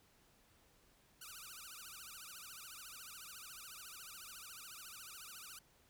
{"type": "tone with vibrato", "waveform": "5% pulse", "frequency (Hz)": 1330, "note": "E6", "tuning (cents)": 15, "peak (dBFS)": -39, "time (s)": [1.21, 5.59], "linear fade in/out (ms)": 5, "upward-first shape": "triangle", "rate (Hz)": 14, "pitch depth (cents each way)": 280, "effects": ["pink hiss -70 dBFS RMS until 5.89 s"]}